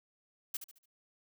blue noise with echo, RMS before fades -36 dBFS, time 0.54-0.57 s, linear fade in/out 5 ms, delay 72 ms, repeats 4, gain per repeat -9 dB, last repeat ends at 0.858 s, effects none

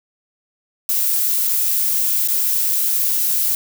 violet noise with dropouts, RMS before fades -18 dBFS, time 0.89-3.55 s, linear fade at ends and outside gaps 1 ms, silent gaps 2.276-2.284 s, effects none

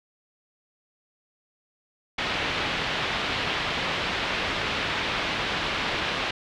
white low-pass noise, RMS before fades -28 dBFS, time 2.18-6.31 s, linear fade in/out 5 ms, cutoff 3500 Hz, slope 24 dB/octave, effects none

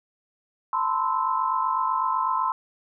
sine tone cluster, 893 / 997 / 1045 / 1310 Hz, A5 / B5 / C6 / E6, +25 / +16 / -2 / -11 cents, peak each -29 / -29 / -24 / -30 dBFS, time 0.73-2.52 s, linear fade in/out 2 ms, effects none

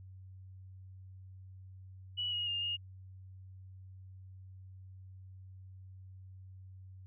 sine tone with pitch steps, 2941 / 2882 / 2818 / 2850 Hz, F#7 / F#7 / F7 / F7, -11 / -46 / +15 / +34 cents, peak -33 dBFS, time 2.17-2.77 s, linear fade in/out 20 ms, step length 150 ms, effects added 94 Hz sine -49 dBFS peak until 7.06 s

